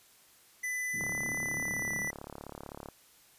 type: tone with pitch glide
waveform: square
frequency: 2000 to 1977 Hz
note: B6 to B6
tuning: +21 to +1 cents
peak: -33 dBFS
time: 0.63-2.11 s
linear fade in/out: 10 ms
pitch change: -20 cents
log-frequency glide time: 1.43-1.93 s
type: band-pass noise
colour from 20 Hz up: pink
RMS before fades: -45 dBFS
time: 0.93-2.09 s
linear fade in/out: 10 ms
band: 130 to 280 Hz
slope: 24 dB/octave
type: click train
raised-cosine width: 1 ms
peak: -28 dBFS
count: 68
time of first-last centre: 1.01-2.887 s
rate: 35.7 Hz
effects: white hiss -61 dBFS RMS until 3.38 s + resampled to 32000 Hz